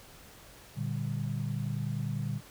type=chord; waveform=sine; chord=G minor; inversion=first; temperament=equal; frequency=116.54 / 146.83 / 196 Hz; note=Bb2 / D3 / G3; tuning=0 / 0 / 0 cents; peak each=-34 / -34 / -38 dBFS; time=0.75-2.41 s; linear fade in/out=50 ms; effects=pink hiss -53 dBFS RMS until 2.5 s